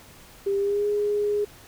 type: tone with pitch glide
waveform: sine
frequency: 396.9 to 414 Hz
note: G4 to G#4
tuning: +22 to -5 cents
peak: -21 dBFS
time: 0.46-1.45 s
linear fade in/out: 10 ms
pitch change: +73 cents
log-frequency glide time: 0.57-0.86 s
effects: pink hiss -49 dBFS RMS until 1.67 s